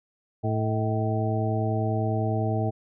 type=harmonic tone with a mistuned harmonic; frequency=110 Hz; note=A2; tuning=in tune; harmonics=1 / 2 / 3 / 4 / 6 / 7; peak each=-25 / -32 / -33 / -33 / -32 / -33 dBFS; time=0.43-2.71 s; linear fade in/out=20 ms; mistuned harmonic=6; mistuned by=-57 cents; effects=none